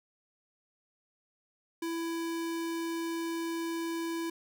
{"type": "tone", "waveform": "square", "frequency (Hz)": 332.3, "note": "E4", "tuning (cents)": 14, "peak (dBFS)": -33, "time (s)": [1.82, 4.3], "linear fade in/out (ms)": 5, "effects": []}